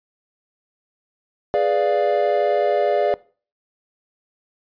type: chord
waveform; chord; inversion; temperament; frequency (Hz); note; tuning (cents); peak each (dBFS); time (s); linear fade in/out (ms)
triangle; G# diminished seventh; none; equal; 415.3 / 493.9 / 587.3 / 698.5; G#4 / B4 / D5 / F5; 0 / 0 / 0 / 0; -20 / -23 / -17 / -20; 1.54-3.14; 0
effects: noise-tail reverb RT60 0.4 s tail -22 dB re dry + resampled to 11025 Hz